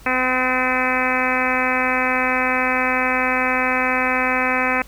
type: harmonic tone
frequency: 255.5 Hz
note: C4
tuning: 41 cents flat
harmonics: 1 / 2 / 3 / 4 / 5 / 6 / 7 / 8 / 9 / 10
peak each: -26 / -26 / -26 / -26 / -26 / -26 / -26 / -26 / -26 / -26 dBFS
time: 0.06-4.82 s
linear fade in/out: 2 ms
effects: added 50 Hz sine -43 dBFS peak until 4.87 s + pink hiss -47 dBFS RMS until 4.87 s